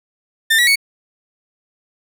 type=tone with pitch steps; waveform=30% pulse; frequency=1796 / 1932 / 2222 Hz; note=A6 / B6 / C#7; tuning=+35 / -39 / +4 cents; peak=-8 dBFS; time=0.5-0.758 s; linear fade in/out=10 ms; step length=86 ms; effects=none